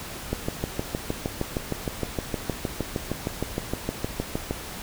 click train, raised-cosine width 2 ms, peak -12 dBFS, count 28, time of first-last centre 0.33-4.51 s, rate 6.46 Hz, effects pink hiss -37 dBFS RMS until 4.82 s

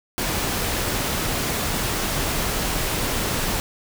pink noise, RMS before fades -24 dBFS, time 0.18-3.6 s, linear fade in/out 0 ms, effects none

